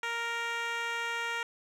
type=tone with band-pass filter; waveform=10% pulse; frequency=466.2 Hz; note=A#4; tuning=in tune; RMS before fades=-34 dBFS; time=0.03-1.43 s; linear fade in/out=2 ms; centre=1800 Hz; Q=0.68; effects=none